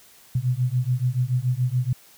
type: beating tone pair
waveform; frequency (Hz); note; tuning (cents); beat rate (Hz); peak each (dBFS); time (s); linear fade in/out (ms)
sine; 122.2 / 129.2; B2 / C3; -18 / -21; 7; -23; 0.35-1.93; 5
effects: white hiss -52 dBFS RMS until 2.17 s